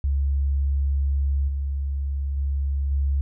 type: tone with level steps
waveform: sine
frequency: 69.4 Hz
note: C#2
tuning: 3 cents sharp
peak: -19 / -23 / -21 / -19 dBFS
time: 0.04-3.21 s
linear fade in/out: 0 ms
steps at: 1.48 / 2.37 / 2.91 s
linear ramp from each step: 5 ms
effects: none